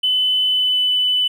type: tone with pitch glide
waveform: triangle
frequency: 3017 to 2996 Hz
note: F#7 to F#7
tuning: +33 to +21 cents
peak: -11 dBFS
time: 0.03-1.28 s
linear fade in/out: 10 ms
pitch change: -12 cents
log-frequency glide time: 0.46-0.88 s
effects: tanh soft clip ceiling -12 dBFS